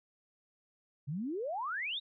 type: exponential sweep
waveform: sine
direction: up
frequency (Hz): 131.1 to 3900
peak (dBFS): -34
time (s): 1.07-2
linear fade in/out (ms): 20
effects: none